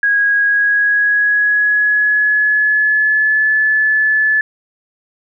sine tone with pitch glide, 1648 to 1729.9 Hz, G#6 to A6, -14 to -30 cents, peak -10 dBFS, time 0.03-4.41 s, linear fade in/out 2 ms, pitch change +84 cents, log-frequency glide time 0.38-3.51 s, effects none

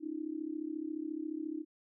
sine tone with amplitude modulation, 311.1 Hz, D#4, in tune, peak -32 dBFS, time 0-1.65 s, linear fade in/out 50 ms, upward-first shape sine, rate 34.3 Hz, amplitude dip 90%, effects none

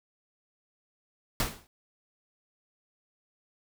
pink noise with exponential decay, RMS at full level -25 dBFS, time 1.4-1.67 s, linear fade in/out 1 ms, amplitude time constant 57 ms, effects none

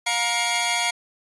sawtooth tone cluster, 709 / 943 / 2133 / 2318 / 3333 Hz, F5 / A#5 / C7 / D7 / G#7, +26 / +20 / +33 / -23 / +5 cents, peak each -24 dBFS, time 0.06-0.91 s, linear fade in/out 10 ms, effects resampled to 24000 Hz

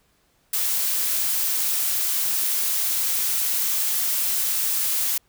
blue noise, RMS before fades -23 dBFS, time 0.53-5.18 s, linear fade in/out 5 ms, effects pink hiss -64 dBFS RMS until 5.28 s

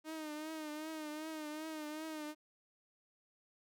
sawtooth tone with vibrato, 309.2 Hz, D#4, 11 cents flat, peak -38 dBFS, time 0.04-2.35 s, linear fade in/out 50 ms, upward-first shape triangle, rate 2.6 Hz, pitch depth 64 cents each way, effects none

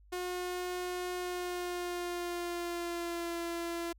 sawtooth tone with pitch glide, 360.2 to 340 Hz, F#4 to F4, -46 to -46 cents, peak -31 dBFS, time 0.12-3.93 s, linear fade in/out 10 ms, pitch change -100 cents, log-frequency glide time 1.15-3.38 s, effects added 50 Hz sine -57 dBFS peak until 3.98 s

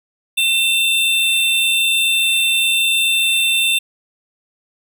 square tone pair together, 2686 / 3585 Hz, E7 / A7, +32 / +32 cents, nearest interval perfect fourth, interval 500 cents, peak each -17 dBFS, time 0.37-3.79 s, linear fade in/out 10 ms, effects none

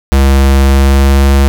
square tone with pitch glide, 68 to 68.83 Hz, C#2 to C#2, -33 to -12 cents, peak -5 dBFS, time 0.12-1.48 s, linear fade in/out 0 ms, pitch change +21 cents, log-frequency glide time 0.63-1.33 s, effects none

